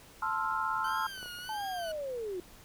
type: chord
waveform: sine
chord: F major seventh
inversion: first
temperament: equal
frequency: 880 / 1046.5 / 1318.5 / 1396.9 Hz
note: A5 / C6 / E6 / F6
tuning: 0 / 0 / 0 / 0 cents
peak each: -35 dBFS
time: 0.22-1.07 s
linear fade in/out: 5 ms
type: tone with vibrato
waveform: 20% pulse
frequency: 1526 Hz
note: G6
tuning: 47 cents flat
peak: -36 dBFS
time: 0.84-1.92 s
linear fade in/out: 5 ms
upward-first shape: sine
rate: 1.5 Hz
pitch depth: 110 cents each way
type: clicks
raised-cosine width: 1 ms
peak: -40 / -33 / -36 / -39 dBFS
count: 4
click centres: 1.178 / 1.229 / 1.259 / 1.388 s
type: linear sweep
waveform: sine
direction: down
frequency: 880 to 346.1 Hz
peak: -34 dBFS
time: 1.49-2.4 s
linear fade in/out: 2 ms
effects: pink hiss -55 dBFS RMS until 2.64 s